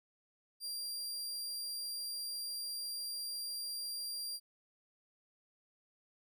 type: tone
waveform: sawtooth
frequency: 4758 Hz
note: D8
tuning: 22 cents sharp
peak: -36 dBFS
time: 0.6-4.4 s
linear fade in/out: 50 ms
effects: none